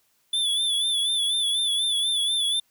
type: tone with vibrato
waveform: square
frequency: 3472 Hz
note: A7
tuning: 24 cents flat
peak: -22 dBFS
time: 0.33-2.6 s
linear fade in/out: 5 ms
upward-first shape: sine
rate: 4.1 Hz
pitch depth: 60 cents each way
effects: white hiss -67 dBFS RMS until 2.7 s